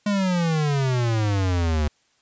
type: exponential sweep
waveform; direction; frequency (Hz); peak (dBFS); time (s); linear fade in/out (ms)
square; down; 209.3 to 73.42; -20; 0.06-1.88; 5
effects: white hiss -64 dBFS RMS until 2.21 s + resampled to 16000 Hz